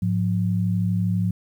sine tone pair together, 106.14 / 178.5 Hz, G#2 / F3, +38 / +38 cents, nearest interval major sixth, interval 900 cents, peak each -22 dBFS, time 0.02-1.31 s, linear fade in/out 5 ms, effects 9-bit

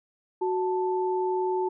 sine tone pair together, 370 / 881.1 Hz, F#4 / A5, 0 / +2 cents, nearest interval octave + minor third, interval 1502 cents, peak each -25 / -29 dBFS, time 0.41-1.69 s, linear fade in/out 10 ms, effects none

